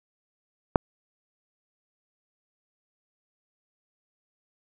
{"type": "click", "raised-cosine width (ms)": 1, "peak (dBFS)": -3, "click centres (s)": 0.758, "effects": []}